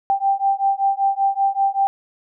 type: beating tone pair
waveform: sine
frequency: 784 / 789.2 Hz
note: G5 / G5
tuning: 0 / +11 cents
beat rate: 5.2 Hz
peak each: -19 dBFS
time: 0.1-1.87 s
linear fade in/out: 0 ms
effects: none